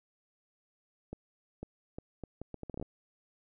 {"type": "accelerating click train", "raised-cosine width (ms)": 2, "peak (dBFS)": -27, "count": 13, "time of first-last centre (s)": [1.13, 2.826], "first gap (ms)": 500, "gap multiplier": 0.71, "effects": []}